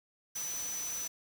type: tone in noise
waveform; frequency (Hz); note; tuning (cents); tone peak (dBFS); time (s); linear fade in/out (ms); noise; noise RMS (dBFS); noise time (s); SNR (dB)
sine; 5990; F#8; +20; -36; 0.35-1.08; 10; white; -43; 0.35-1.08; +4
effects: none